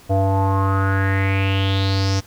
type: tone with low-pass filter sweep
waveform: square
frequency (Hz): 97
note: G2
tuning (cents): -18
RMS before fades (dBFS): -18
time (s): 0.09-2.21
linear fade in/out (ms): 20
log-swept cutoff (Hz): 630 to 5800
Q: 5.6
effects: pink hiss -47 dBFS RMS until 2.26 s